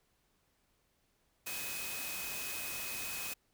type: tone in noise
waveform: sine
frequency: 2527 Hz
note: D#7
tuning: 26 cents sharp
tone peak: -44 dBFS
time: 1.46-3.34 s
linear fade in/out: 10 ms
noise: white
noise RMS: -41 dBFS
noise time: 1.46-3.34 s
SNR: -6 dB
effects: pink hiss -75 dBFS RMS until 3.53 s